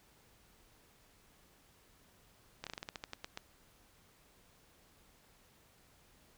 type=slowing click train; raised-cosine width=0.2 ms; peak=-24 dBFS; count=12; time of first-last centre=2.64-3.374 s; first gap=27 ms; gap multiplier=1.17; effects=pink hiss -66 dBFS RMS until 6.37 s